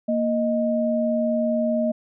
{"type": "tone pair together", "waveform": "sine", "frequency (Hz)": [233.1, 622.3], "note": ["A#3", "D#5"], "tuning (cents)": [0, 0], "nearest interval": "octave + perfect fourth", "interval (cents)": 1700, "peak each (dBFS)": -22, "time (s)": [0.08, 1.92], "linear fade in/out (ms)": 10, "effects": []}